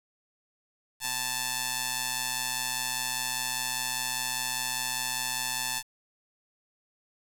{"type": "tone with amplitude modulation", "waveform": "5% pulse", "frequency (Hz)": 880, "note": "A5", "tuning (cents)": 0, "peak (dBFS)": -14, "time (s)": [1, 5.83], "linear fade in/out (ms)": 50, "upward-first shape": "sine", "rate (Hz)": 125, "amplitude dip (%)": 70, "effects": ["7-bit"]}